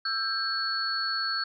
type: tone cluster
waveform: sine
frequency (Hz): 1329 / 1588 / 4401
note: E6 / G6 / C#8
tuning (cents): +14 / +22 / -13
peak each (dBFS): -33 / -32 / -29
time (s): 0.05-1.44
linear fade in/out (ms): 5
effects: none